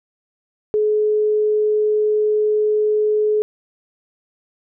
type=tone; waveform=sine; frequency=425.1 Hz; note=G#4; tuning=40 cents sharp; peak=-14 dBFS; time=0.74-3.42 s; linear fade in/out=0 ms; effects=none